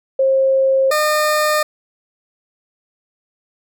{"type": "tone pair in turn", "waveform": ["sine", "20% pulse"], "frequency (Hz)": [534, 607.8], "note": ["C5", "D#5"], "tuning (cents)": [35, -41], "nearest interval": "major second", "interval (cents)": 224, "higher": "second", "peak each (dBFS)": [-11, -9], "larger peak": "second", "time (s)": [[0.19, 0.91], [0.91, 1.63]], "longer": "neither", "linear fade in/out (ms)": 5, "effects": []}